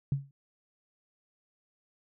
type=tone with exponential decay; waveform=sine; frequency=138.59 Hz; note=C#3; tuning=in tune; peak=-22 dBFS; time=0.12-0.31 s; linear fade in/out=2 ms; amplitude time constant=41 ms; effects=none